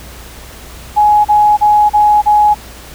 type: tone bursts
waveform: sine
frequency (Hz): 838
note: G#5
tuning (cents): +15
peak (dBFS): -5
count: 5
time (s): 0.96-2.546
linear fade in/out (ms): 20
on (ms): 290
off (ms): 34
effects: added 60 Hz sine -34 dBFS peak until 2.94 s + pink hiss -34 dBFS RMS until 2.94 s